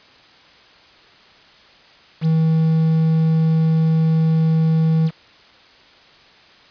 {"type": "tone with quantisation", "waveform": "triangle", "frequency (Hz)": 160.5, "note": "E3", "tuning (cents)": -46, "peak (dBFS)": -11, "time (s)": [2.21, 5.11], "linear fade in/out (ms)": 50, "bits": 6, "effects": ["white hiss -48 dBFS RMS until 6.7 s", "resampled to 11025 Hz"]}